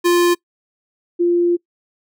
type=tone pair in turn; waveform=square / sine; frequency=349.2 / 347.5 Hz; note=F4 / F4; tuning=0 / -9 cents; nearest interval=unison; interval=9 cents; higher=first; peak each=-12 dBFS; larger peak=neither; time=0.04-0.35 / 1.19-1.57 s; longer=second; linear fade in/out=20 ms; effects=noise-tail reverb RT60 0.1 s tail -23 dB re dry